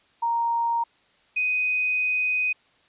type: tone pair in turn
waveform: sine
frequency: 932 / 2500 Hz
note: A#5 / D#7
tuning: -1 / +8 cents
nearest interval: octave + perfect fourth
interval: 1709 cents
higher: second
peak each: -21 dBFS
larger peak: neither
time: 0.22-0.84 / 1.36-2.53 s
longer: second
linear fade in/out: 10 ms
effects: white hiss -61 dBFS RMS until 2.88 s + resampled to 8000 Hz